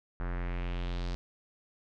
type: tone with low-pass filter sweep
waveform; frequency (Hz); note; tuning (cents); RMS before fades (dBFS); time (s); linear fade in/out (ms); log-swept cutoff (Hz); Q
square; 44; F1; +14; -34; 0.2-1.15; 0; 1500 to 4900; 2.3
effects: none